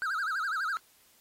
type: tone with vibrato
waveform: triangle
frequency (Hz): 1430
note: F6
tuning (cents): +41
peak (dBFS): -27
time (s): 0.02-0.77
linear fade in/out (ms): 0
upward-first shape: sine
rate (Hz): 12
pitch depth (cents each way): 220
effects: white hiss -63 dBFS RMS until 1.2 s + AAC 48 kbps